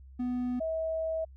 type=tone pair in turn; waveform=triangle / sine; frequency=248.1 / 644.2 Hz; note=B3 / E5; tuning=+8 / -40 cents; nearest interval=octave + perfect fourth; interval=1652 cents; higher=second; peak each=-27 / -29 dBFS; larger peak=first; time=0.19-0.6 / 0.6-1.25 s; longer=second; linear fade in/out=10 ms; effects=added 66 Hz sine -48 dBFS peak until 1.36 s